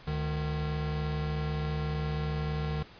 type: tone pair together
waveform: square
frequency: 71.8 / 152.14 Hz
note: D2 / D#3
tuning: -39 / -39 cents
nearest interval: octave + minor second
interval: 1300 cents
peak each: -35 / -32 dBFS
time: 0.07-2.83 s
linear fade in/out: 5 ms
effects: pink hiss -52 dBFS RMS until 2.99 s + resampled to 11025 Hz